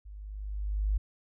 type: tone with level ramp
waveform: sine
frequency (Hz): 50.9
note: G#1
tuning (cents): -34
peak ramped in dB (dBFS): -43 to -23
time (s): 0.05-0.98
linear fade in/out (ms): 10
effects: none